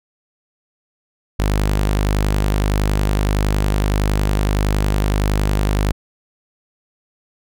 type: tone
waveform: sawtooth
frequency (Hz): 50.8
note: G#1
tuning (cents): -38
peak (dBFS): -11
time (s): 1.39-5.92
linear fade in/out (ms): 5
effects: none